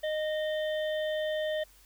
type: harmonic tone with a mistuned harmonic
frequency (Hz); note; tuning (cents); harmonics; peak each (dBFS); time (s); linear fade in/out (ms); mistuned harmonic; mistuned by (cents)
617; D#5; -15; 1 / 3 / 5 / 6; -29 / -39 / -43 / -45; 0.03-1.64; 10; 6; -73
effects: added 47 Hz sine -60 dBFS peak until 1.85 s + white hiss -60 dBFS RMS until 1.85 s